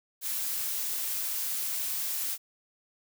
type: noise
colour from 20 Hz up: blue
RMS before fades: -32 dBFS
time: 0.21-2.38 s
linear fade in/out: 50 ms
effects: none